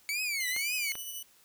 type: tone with vibrato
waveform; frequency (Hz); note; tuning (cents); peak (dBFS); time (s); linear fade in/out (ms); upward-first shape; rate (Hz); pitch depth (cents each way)
sawtooth; 2235; C#7; +14; -27; 0.09-0.92; 0; triangle; 1.9; 240
type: tone with tremolo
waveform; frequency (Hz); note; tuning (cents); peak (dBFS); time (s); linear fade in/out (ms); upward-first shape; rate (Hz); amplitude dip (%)
5% pulse; 2972; F#7; +7; -28; 0.4-1.23; 5; sine; 12; 35
type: clicks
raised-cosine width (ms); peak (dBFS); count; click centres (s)
0.3; -25; 2; 0.564 / 0.954
effects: white hiss -62 dBFS RMS until 1.44 s